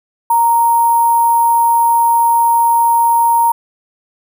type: tone with sample-and-hold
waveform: sine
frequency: 932.3 Hz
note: A#5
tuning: in tune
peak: -8 dBFS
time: 0.3-3.52 s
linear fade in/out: 5 ms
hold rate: 11025 Hz
effects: none